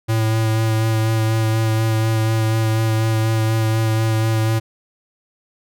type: tone with vibrato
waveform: square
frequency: 111.1 Hz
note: A2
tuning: 17 cents sharp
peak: -16 dBFS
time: 0.08-4.6 s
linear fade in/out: 20 ms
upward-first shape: sine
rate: 4.1 Hz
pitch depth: 16 cents each way
effects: none